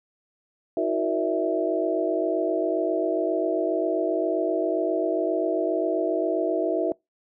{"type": "tone cluster", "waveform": "sine", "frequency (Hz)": [321.4, 368.9, 468.9, 596, 658], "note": ["E4", "F#4", "A#4", "D5", "E5"], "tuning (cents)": [-44, -5, 10, 25, -3], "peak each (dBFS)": [-28, -27, -30, -33, -25], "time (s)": [0.77, 6.92], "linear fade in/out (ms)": 2, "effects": ["noise-tail reverb RT60 0.2 s tail -26 dB re dry"]}